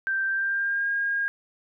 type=tone with pitch glide; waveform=sine; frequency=1568 to 1623.3 Hz; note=G6 to G#6; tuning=0 to -40 cents; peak=-23 dBFS; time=0.07-1.28 s; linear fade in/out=0 ms; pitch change=+60 cents; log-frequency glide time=0.26-0.9 s; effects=none